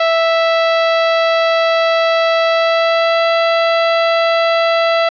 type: tone with pitch glide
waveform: sawtooth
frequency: 659.3 to 665.4 Hz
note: E5 to E5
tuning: 0 to +16 cents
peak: -7 dBFS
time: 0-5.09 s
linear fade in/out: 5 ms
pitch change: +16 cents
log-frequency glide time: 2.49-3.26 s
effects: resampled to 11025 Hz + 8-bit